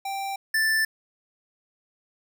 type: tone pair in turn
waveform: square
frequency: 784 / 1764.3 Hz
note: G5 / A6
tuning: 0 / +4 cents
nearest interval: octave + major second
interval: 1404 cents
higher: second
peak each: -29 / -21 dBFS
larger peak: second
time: 0.05-0.36 / 0.54-0.85 s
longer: neither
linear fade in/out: 5 ms
effects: none